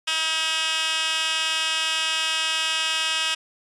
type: tone with high-pass filter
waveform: 15% pulse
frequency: 319.4 Hz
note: D#4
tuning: 45 cents sharp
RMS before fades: -24 dBFS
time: 0.07-3.35 s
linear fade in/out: 10 ms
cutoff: 2300 Hz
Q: 2.5
effects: resampled to 22050 Hz